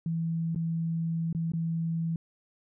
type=tone with dropouts; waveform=sine; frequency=164.81 Hz; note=E3; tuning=in tune; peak=-27 dBFS; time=0.06-2.16 s; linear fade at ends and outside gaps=2 ms; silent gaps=0.548-0.559 / 1.328-1.348 / 1.519-1.535 s; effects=none